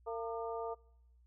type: harmonic tone with a mistuned harmonic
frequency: 228.4 Hz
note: A#3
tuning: 35 cents flat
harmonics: 2 / 3 / 4 / 5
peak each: -39 / -43 / -45 / -47 dBFS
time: 0.06-0.75 s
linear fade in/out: 20 ms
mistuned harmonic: 5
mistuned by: +87 cents
effects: noise-tail reverb RT60 0.8 s tail -24 dB re dry + added 60 Hz sine -62 dBFS peak until 1.26 s